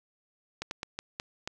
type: slowing click train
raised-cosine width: 0.2 ms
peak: -17 dBFS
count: 6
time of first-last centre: 0.62-1.475 s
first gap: 91 ms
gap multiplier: 1.32
effects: none